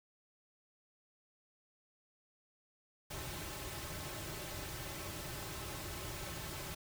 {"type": "noise with comb filter", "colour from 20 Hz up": "pink", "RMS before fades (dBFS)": -44, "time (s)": [3.1, 6.75], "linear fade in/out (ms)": 10, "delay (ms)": 4.2, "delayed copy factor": -0.65, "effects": []}